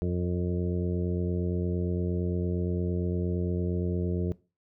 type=harmonic tone with a mistuned harmonic; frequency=88.7 Hz; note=F2; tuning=27 cents sharp; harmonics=1 / 2 / 3 / 4 / 5 / 6 / 7; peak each=-29 / -30 / -40 / -34 / -36 / -47 / -45 dBFS; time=0.02-4.32 s; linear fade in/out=0 ms; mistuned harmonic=6; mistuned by=+22 cents; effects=noise-tail reverb RT60 0.3 s tail -20 dB re dry